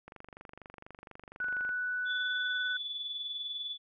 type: click train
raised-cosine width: 0.5 ms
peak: -32 dBFS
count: 40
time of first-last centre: 0.08-1.692 s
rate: 24.2 Hz
type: tone with pitch glide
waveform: sine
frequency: 1480 to 1492 Hz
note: F#6 to F#6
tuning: 0 to +14 cents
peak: -31 dBFS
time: 1.4-2.77 s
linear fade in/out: 5 ms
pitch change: +14 cents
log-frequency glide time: 1.59-2.3 s
type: tone with tremolo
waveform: sine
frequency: 3455 Hz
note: A7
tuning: 32 cents flat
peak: -33 dBFS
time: 2.05-3.78 s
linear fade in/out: 50 ms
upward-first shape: triangle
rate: 20 Hz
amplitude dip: 55%
effects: none